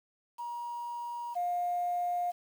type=tone pair in turn; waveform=sine; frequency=952 / 707.7 Hz; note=A#5 / F5; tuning=+36 / +23 cents; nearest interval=perfect fourth; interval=513 cents; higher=first; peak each=-35 / -28 dBFS; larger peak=second; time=0.38-1.35 / 1.35-2.32 s; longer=neither; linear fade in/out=20 ms; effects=tanh soft clip ceiling -24 dBFS + 9-bit